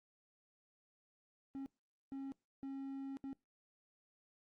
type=tone bursts at uneven times; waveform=triangle; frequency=271.8 Hz; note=C#4; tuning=34 cents flat; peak=-40 dBFS; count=4; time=1.55-1.66 / 2.12-2.32 / 2.63-3.17 / 3.24-3.33 s; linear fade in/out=0 ms; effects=noise-tail reverb RT60 0.2 s tail -22 dB re dry + Opus 32 kbps